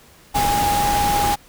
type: tone in noise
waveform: sine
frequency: 820 Hz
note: G#5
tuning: 22 cents flat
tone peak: -17 dBFS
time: 0.34-1.36 s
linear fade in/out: 20 ms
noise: pink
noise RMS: -23 dBFS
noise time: 0.34-1.36 s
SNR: +3 dB
effects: pink hiss -49 dBFS RMS until 1.48 s